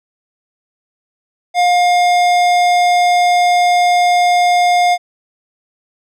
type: tone with tanh clipping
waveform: sine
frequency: 710 Hz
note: F5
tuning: 28 cents sharp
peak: -11 dBFS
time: 1.54-4.98 s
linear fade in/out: 50 ms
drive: 18 dB
effects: none